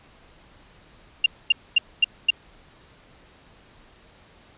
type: tone bursts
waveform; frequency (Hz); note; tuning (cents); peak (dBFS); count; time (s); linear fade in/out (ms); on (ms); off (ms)
sine; 2794; F7; 0; -12; 5; 1.24-2.305; 5; 21; 240
effects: pink hiss -53 dBFS RMS until 4.57 s + resampled to 8000 Hz